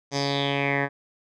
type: tone with low-pass filter sweep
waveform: 10% pulse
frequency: 140.3 Hz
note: C#3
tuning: 21 cents sharp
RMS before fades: -25 dBFS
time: 0.11-0.89 s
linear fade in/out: 50 ms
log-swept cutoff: 5900 to 1600 Hz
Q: 5
effects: none